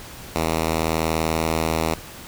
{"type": "tone", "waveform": "5% pulse", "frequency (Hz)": 80.6, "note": "E2", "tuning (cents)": -38, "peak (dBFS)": -9, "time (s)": [0.36, 1.94], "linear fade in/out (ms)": 0, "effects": ["pink hiss -39 dBFS RMS until 2.27 s"]}